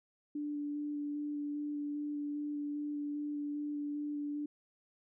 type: tone with vibrato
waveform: sine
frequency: 293 Hz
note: D4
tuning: 4 cents flat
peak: -35 dBFS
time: 0.35-4.46 s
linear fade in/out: 5 ms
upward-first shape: square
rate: 2.5 Hz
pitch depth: 9 cents each way
effects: none

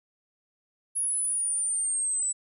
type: exponential sweep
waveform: sine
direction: down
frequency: 10548 to 7902 Hz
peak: -25 dBFS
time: 0.95-2.33 s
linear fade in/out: 20 ms
effects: none

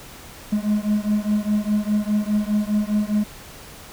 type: beating tone pair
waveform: triangle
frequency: 207.7 / 212.6 Hz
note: G#3 / G#3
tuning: 0 / +41 cents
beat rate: 4.9 Hz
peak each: -19 / -20 dBFS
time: 0.52-3.24 s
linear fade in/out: 10 ms
effects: pink hiss -41 dBFS RMS until 3.92 s

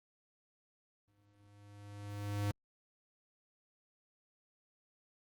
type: tone with exponential growth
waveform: square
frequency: 102.3 Hz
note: G#2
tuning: 26 cents flat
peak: -32 dBFS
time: 1.08-2.51 s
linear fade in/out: 0 ms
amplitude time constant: 310 ms
effects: Opus 24 kbps

